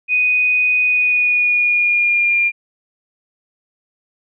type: tone with pitch glide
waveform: sine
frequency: 2489 to 2400 Hz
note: D#7 to D7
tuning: 0 to +37 cents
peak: -12 dBFS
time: 0.08-2.52 s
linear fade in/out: 50 ms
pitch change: -63 cents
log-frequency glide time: 0.83-2.36 s
effects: none